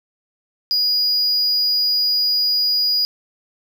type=tone; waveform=triangle; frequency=4900 Hz; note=D#8; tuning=27 cents flat; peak=-14 dBFS; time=0.71-3.05 s; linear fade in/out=0 ms; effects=none